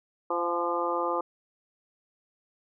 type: harmonic tone with a mistuned harmonic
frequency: 172.3 Hz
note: F3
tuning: 23 cents flat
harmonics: 2 / 3 / 4 / 5 / 6 / 7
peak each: -33 / -31 / -37 / -33 / -33 / -32 dBFS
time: 0.3-1.21 s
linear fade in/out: 5 ms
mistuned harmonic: 4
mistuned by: +34 cents
effects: none